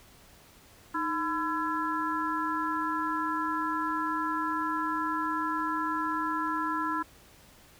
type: harmonic tone with a mistuned harmonic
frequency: 336.1 Hz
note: E4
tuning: 34 cents sharp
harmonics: 1 / 3 / 4 / 5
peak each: -34 / -31 / -33 / -37 dBFS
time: 0.94-7.03 s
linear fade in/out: 10 ms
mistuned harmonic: 1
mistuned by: -140 cents
effects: pink hiss -56 dBFS RMS until 7.79 s